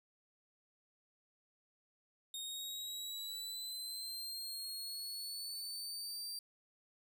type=linear sweep; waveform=sawtooth; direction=up; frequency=3700 to 4699 Hz; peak=-39 dBFS; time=2.34-6.39 s; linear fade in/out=2 ms; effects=none